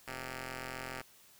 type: ring-modulated tone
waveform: 5% pulse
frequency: 127.2 Hz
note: C3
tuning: 48 cents flat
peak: -26 dBFS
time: 0.07-1.02 s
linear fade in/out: 10 ms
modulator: 1040 Hz
effects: white hiss -61 dBFS RMS until 1.39 s